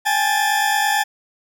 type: tone cluster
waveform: 40% pulse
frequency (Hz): 800 / 849 / 1755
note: G5 / G#5 / A6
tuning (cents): +35 / +38 / -5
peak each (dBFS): -20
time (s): 0.05-1.04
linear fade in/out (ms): 20
effects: none